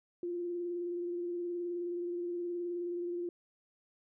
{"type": "tone with vibrato", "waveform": "sine", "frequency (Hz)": 349.2, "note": "F4", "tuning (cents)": 0, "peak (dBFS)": -34, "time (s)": [0.23, 3.29], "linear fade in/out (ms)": 2, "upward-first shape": "sine", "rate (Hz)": 19, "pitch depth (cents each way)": 24, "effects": []}